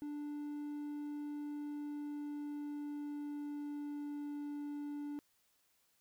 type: tone with pitch glide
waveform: triangle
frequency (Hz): 293.7 to 291.2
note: D4 to D4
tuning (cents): 0 to -15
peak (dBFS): -38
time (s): 0.02-5.19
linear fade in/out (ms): 0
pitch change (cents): -15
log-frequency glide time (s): 1.41-4.38
effects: white hiss -75 dBFS RMS until 6 s